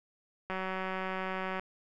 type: click train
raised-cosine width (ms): 0.5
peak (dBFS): -21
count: 207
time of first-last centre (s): 0.5-1.596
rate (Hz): 188
effects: none